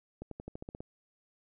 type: accelerating click train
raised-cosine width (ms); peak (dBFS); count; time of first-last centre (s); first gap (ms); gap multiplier
2; -28; 9; 0.22-0.805; 93; 0.93
effects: none